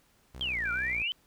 sawtooth tone with vibrato, 60.8 Hz, B1, 26 cents flat, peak -38 dBFS, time 0.34-1.03 s, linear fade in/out 10 ms, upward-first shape square, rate 2.6 Hz, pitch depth 87 cents each way
sine exponential two-way sweep, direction down then up, 3286 to 1374 to 3114 Hz, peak -29 dBFS, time 0.41-1.12 s, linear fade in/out 0 ms, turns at 0.72 s
sine tone, 2349 Hz, D7, in tune, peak -35 dBFS, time 0.65-1.08 s, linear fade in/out 5 ms
effects pink hiss -66 dBFS RMS until 1.26 s

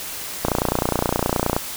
click train, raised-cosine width 1 ms, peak -4 dBFS, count 34, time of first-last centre 0.45-1.565 s, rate 29.6 Hz, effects white hiss -31 dBFS RMS until 1.76 s

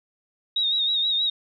sine tone with vibrato, 3763 Hz, A#7, 16 cents sharp, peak -20 dBFS, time 0.56-1.3 s, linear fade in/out 5 ms, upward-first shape sine, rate 6.3 Hz, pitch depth 56 cents each way, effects none

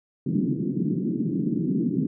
pink band-pass noise, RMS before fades -25 dBFS, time 0.26-2.07 s, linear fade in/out 5 ms, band 150 to 340 Hz, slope 48 dB/octave, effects none

